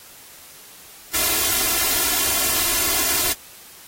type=noise with comb filter; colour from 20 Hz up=white; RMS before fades=-20 dBFS; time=1.13-3.34 s; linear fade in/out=20 ms; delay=2.9 ms; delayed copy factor=+1; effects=white hiss -44 dBFS RMS until 3.87 s + AAC 48 kbps